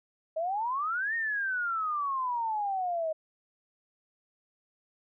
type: exponential two-way sweep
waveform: sine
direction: up then down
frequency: 622.3 to 1864.7 to 622.3 Hz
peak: -28 dBFS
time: 0.36-3.13 s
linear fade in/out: 10 ms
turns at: 1.15 s
effects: none